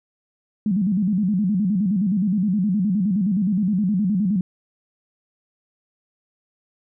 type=tone with vibrato; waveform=sine; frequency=196 Hz; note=G3; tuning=in tune; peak=-17 dBFS; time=0.66-4.41 s; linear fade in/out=2 ms; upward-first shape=square; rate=9.6 Hz; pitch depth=140 cents each way; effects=none